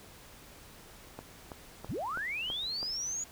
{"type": "click train", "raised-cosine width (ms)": 1, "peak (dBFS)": -27, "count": 6, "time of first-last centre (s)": [1.19, 2.829], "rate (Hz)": 3.05}
{"type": "linear sweep", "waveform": "sine", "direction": "up", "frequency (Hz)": [55, 6870], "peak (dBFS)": -33, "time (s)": [1.89, 3.24], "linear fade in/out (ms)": 5}
{"effects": ["pink hiss -53 dBFS RMS until 3.31 s"]}